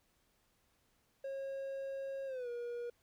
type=tone with pitch glide; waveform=triangle; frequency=543 to 478.2 Hz; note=C#5 to A#4; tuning=-36 to +44 cents; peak=-37 dBFS; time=1.24-2.9 s; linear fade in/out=5 ms; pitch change=-220 cents; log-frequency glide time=2.26-2.49 s; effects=pink hiss -75 dBFS RMS until 3.02 s